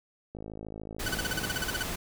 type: click train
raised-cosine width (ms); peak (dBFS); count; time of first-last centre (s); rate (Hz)
2; -27; 61; 0.35-1.469; 53.6
type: noise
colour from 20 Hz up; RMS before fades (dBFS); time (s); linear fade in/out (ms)
pink; -35; 0.99-1.96; 10
type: tone bursts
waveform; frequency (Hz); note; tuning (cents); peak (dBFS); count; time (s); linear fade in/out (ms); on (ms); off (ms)
sawtooth; 1500; F#6; +23; -25; 13; 1.06-1.829; 5; 25; 37
effects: none